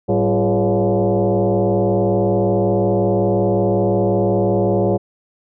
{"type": "tone with frequency modulation", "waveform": "sine", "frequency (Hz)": 108.3, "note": "A2", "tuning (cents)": -27, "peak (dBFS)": -13, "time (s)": [0.08, 4.98], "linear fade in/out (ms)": 20, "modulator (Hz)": 151, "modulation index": 3.7, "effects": []}